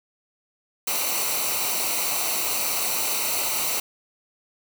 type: noise with comb filter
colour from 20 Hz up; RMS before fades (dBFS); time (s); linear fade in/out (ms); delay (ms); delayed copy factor
white; -25; 0.87-3.8; 5; 0.59; -0.7
effects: none